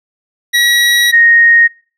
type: tone pair in turn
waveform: 25% pulse / sine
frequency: 1917 / 1863.5 Hz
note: A#6 / A#6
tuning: +48 / -1 cents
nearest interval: unison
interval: 49 cents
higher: first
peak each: -4 dBFS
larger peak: neither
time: 0.53-1.12 / 1.12-1.68 s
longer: first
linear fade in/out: 20 ms
effects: noise-tail reverb RT60 0.4 s tail -23 dB re dry + low-pass 12000 Hz 12 dB/octave